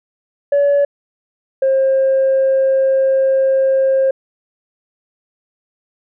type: tone pair in turn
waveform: sine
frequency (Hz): 569 / 533.8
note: C#5 / C5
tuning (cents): +45 / +35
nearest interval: minor second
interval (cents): 110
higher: first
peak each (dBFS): -8 / -9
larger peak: first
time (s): 0.52-0.85 / 1.62-4.11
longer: second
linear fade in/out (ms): 5
effects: tanh soft clip ceiling -8 dBFS